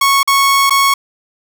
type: tone with dropouts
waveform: sawtooth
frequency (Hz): 1104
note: C#6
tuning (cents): -7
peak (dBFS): -5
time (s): 0.01-0.94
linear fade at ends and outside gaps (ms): 5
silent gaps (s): 0.231-0.275 / 0.697-0.706
effects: none